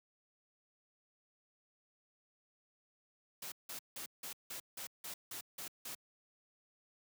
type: noise bursts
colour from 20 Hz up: white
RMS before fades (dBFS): -45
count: 10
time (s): 3.42-5.95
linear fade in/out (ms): 5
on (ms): 100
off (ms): 170
effects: high-pass 100 Hz 12 dB/octave